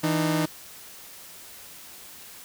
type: tone pair together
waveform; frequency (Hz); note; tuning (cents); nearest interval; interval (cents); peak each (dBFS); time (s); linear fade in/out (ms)
sawtooth; 162.3 / 304.3; E3 / D#4; -27 / -38; major seventh; 1089; -21; 0.03-0.46; 10
effects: white hiss -45 dBFS RMS until 2.44 s